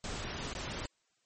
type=noise with dropouts; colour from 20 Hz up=pink; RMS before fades=-39 dBFS; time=0.04-0.86 s; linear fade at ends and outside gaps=1 ms; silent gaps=0.533-0.55 s; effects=white hiss -75 dBFS RMS until 1.25 s + MP3 32 kbps